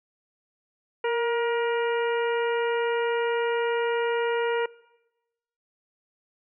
harmonic tone with a mistuned harmonic, 474.1 Hz, A#4, 29 cents sharp, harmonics 1 / 2 / 3 / 4 / 5 / 6, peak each -24 / -30 / -34 / -36 / -38 / -40 dBFS, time 1.04-4.66 s, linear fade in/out 5 ms, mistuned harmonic 1, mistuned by -30 cents, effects noise-tail reverb RT60 1.0 s tail -22 dB re dry

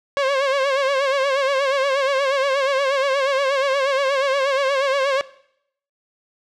sawtooth tone with vibrato, 546 Hz, C#5, 26 cents flat, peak -13 dBFS, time 0.17-5.21 s, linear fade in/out 0 ms, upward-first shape sine, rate 8.4 Hz, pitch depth 71 cents each way, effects noise-tail reverb RT60 0.7 s tail -19 dB re dry + low-pass 4000 Hz 12 dB/octave

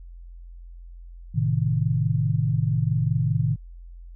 sine chord, A diminished, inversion none, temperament equal, 110 / 130.81 / 155.56 Hz, A2 / C3 / Eb3, 0 / 0 / 0 cents, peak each -24 dBFS, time 1.34-3.56 s, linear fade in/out 20 ms, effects added 43 Hz sine -39 dBFS peak until 4.15 s

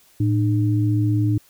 sine tone pair together, 110.7 / 302.6 Hz, A2 / D#4, +11 / -48 cents, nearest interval octave + perfect fourth, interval 1741 cents, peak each -17 / -22 dBFS, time 0.2-1.38 s, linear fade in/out 5 ms, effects white hiss -55 dBFS RMS until 1.49 s

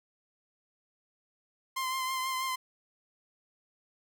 sawtooth tone with vibrato, 1043 Hz, C6, 6 cents flat, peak -27 dBFS, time 1.76-2.56 s, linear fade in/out 10 ms, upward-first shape triangle, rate 6.2 Hz, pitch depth 31 cents each way, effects none

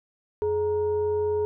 sine tone with frequency modulation, 422.2 Hz, G#4, 29 cents sharp, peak -22 dBFS, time 0.42-1.45 s, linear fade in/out 0 ms, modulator 512 Hz, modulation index 0.39, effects none

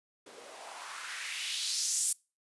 blue noise with band-pass filter sweep, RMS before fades -36 dBFS, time 0.26-2.13 s, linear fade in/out 5 ms, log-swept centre 360 to 9100 Hz, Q 2.3, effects noise-tail reverb RT60 0.3 s tail -25 dB re dry + resampled to 24000 Hz

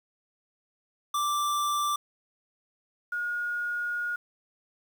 square / sine tone pair in turn, 1174.7 / 1436.3 Hz, D6 / F6, 0 / +48 cents, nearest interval minor third, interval 348 cents, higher second, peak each -26 / -28 dBFS, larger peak first, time 1.14-1.96 / 3.12-4.16 s, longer second, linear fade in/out 5 ms, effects 9-bit

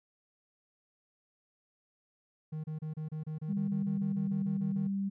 triangle tone bursts, 155.56 Hz, D#3, in tune, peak -33 dBFS, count 16, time 2.52-4.875 s, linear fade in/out 10 ms, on 120 ms, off 29 ms
sine tone with pitch glide, 199.9 to 196.69 Hz, G3 to G3, +34 to +6 cents, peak -30 dBFS, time 3.48-5.1 s, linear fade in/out 20 ms, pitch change -28 cents, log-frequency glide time 3.6-4.41 s
effects none

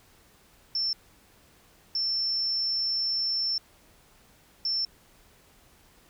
sine tone bursts at uneven times, 5370 Hz, E8, 31 cents sharp, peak -25 dBFS, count 3, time 0.75-0.93 / 1.95-3.58 / 4.65-4.85 s, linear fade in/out 2 ms, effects pink hiss -59 dBFS RMS until 6.09 s

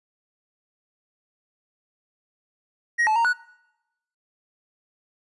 triangle tone with pitch steps, 1886 / 867 / 926 / 1471 Hz, A#6 / A5 / A#5 / F#6, +20 / -26 / -12 / -11 cents, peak -16 dBFS, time 2.98-3.336 s, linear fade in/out 20 ms, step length 89 ms, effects noise-tail reverb RT60 0.9 s tail -23 dB re dry + resampled to 24000 Hz

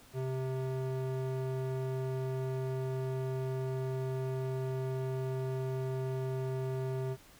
square tone with band-pass filter, 130.81 Hz, C3, in tune, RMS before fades -35 dBFS, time 0.13-7.17 s, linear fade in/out 50 ms, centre 330 Hz, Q 0.88, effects pink hiss -58 dBFS RMS until 7.39 s

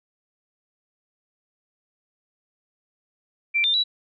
sine tone with pitch steps, 2351 / 3599 / 3915 Hz, D7 / A7 / B7, +1 / +38 / -16 cents, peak -18 dBFS, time 3.54-3.84 s, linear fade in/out 20 ms, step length 100 ms, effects none

